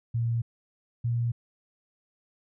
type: tone pair in turn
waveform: sine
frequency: 116.54 / 118.3 Hz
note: A#2 / A#2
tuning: 0 / +26 cents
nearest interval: unison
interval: 26 cents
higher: second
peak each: -24 dBFS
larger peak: neither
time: 0.14-0.42 / 1.04-1.32 s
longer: neither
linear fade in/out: 10 ms
effects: none